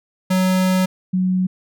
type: tone pair in turn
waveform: square / sine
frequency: 185.8 / 184.77 Hz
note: F#3 / F#3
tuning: +7 / -2 cents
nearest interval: unison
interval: 9 cents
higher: first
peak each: -15 dBFS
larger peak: neither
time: 0.3-0.86 / 1.13-1.47 s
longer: first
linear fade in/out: 10 ms
effects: none